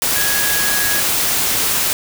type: tone in noise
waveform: sine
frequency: 1661.2 Hz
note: G#6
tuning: in tune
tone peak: -21 dBFS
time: 0.16-1 s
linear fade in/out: 0 ms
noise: white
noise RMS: -17 dBFS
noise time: 0.02-1.93 s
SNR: -7 dB
effects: none